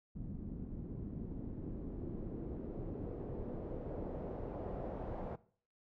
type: noise with low-pass filter sweep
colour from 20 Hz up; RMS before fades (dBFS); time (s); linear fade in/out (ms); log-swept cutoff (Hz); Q
pink; -43; 0.15-5.36; 10; 210 to 720; 1.7
effects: noise-tail reverb RT60 0.5 s tail -19 dB re dry